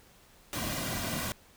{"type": "noise with comb filter", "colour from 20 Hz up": "pink", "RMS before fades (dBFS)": -34, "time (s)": [0.53, 1.32], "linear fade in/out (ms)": 0, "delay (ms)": 2.3, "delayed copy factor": -0.6, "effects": ["pink hiss -59 dBFS RMS until 1.56 s"]}